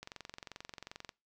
click train, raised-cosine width 0.2 ms, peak -27 dBFS, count 25, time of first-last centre 0.03-1.092 s, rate 22.6 Hz, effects noise-tail reverb RT60 0.3 s tail -25 dB re dry

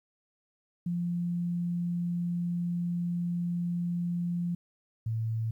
sine tone pair in turn, 173.8 / 112.51 Hz, F3 / A2, -8 / +39 cents, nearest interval minor sixth, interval 753 cents, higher first, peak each -28 dBFS, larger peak neither, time 0.86-4.55 / 5.06-5.51 s, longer first, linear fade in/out 5 ms, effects 11-bit

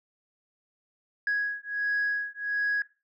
sine beating tone pair, 1661.2 / 1662.6 Hz, G#6 / G#6, 0 / +1 cents, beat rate 1.4 Hz, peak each -28 dBFS, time 1.27-2.82 s, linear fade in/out 2 ms, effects noise-tail reverb RT60 0.3 s tail -19 dB re dry + tanh soft clip ceiling -21 dBFS

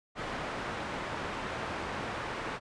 white low-pass noise, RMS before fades -37 dBFS, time 0.15-2.6 s, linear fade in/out 50 ms, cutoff 1500 Hz, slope 12 dB/octave, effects resampled to 22050 Hz

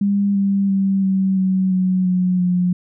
sine tone with pitch steps, 200.8 / 197.58 / 194.41 / 191.29 / 188.22 / 185.2 / 182.23 / 179.31 Hz, G3 / G3 / G3 / G3 / F#3 / F#3 / F#3 / F3, +42 / +14 / -14 / -42 / +30 / +2 / -26 / +46 cents, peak -14 dBFS, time 0.01-2.73 s, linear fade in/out 5 ms, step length 340 ms, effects none

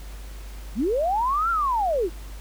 sine linear two-way sweep, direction up then down, 177.8 to 1396.9 to 301.4 Hz, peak -20 dBFS, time 0.75-2.1 s, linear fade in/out 50 ms, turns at 1.5 s, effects added 50 Hz sine -35 dBFS peak until 2.4 s + pink hiss -47 dBFS RMS until 2.4 s

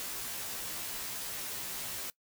white noise with comb filter, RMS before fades -39 dBFS, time 0-2.1 s, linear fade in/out 0 ms, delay 14 ms, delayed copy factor -0.9, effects noise-tail reverb RT60 0.1 s tail -21 dB re dry

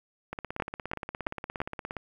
two click trains, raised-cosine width 0.5 ms, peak -13 / -20 dBFS, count 4 / 29, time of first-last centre 0.6-1.603 / 0.33-1.967 s, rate 2.99 / 17.1 Hz, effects 9-bit

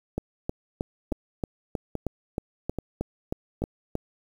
two click trains, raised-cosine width 2 ms, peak -14 / -16 dBFS, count 13 / 4, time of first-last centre 0.18-3.954 / 1.12-3.62 s, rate 3.18 / 1.2 Hz, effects 8-bit

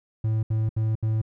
triangle tone bursts, 110 Hz, A2, in tune, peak -19 dBFS, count 4, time 0.24-1.216 s, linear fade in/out 5 ms, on 190 ms, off 72 ms, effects none

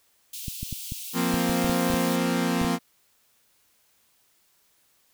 white high-pass noise, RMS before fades -37 dBFS, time 0.33-2.16 s, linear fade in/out 5 ms, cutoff 2600 Hz, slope 48 dB/octave
clicks, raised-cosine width 5 ms, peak -20 dBFS, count 12, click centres 0.482 / 0.63 / 0.727 / 0.921 / 1.342 / 1.496 / 1.645 / 1.697 / 1.902 / 1.941 / 2.615 / 2.647 s
sawtooth chord, F suspended fourth, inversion none, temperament equal, 174.61 / 233.1 / 261.6 Hz, F3 / Bb3 / C4, 0 / 0 / 0 cents, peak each -23 dBFS, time 1.13-2.79 s, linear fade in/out 50 ms
effects white hiss -65 dBFS RMS until 5.13 s

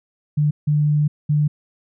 sine tone bursts at uneven times, 148.9 Hz, D3, 24 cents sharp, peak -14 dBFS, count 3, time 0.37-0.51 / 0.67-1.08 / 1.29-1.48 s, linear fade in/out 10 ms, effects none

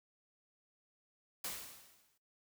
white noise with exponential decay, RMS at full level -39 dBFS, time 1.44-2.18 s, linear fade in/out 5 ms, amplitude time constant 160 ms, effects noise-tail reverb RT60 0.2 s tail -19 dB re dry

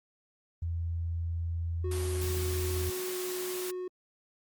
sine tone, 84 Hz, E2, 33 cents sharp, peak -30 dBFS, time 0.62-2.9 s, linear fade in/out 5 ms
triangle tone with pitch glide, 367.5 to 365 Hz, F#4 to F#4, -12 to -24 cents, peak -32 dBFS, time 1.84-3.88 s, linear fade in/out 5 ms, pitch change -12 cents, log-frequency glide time 3.1-3.16 s
white high-pass noise, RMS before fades -39 dBFS, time 1.91-3.71 s, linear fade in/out 5 ms, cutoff 150 Hz, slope 96 dB/octave
effects Opus 32 kbps

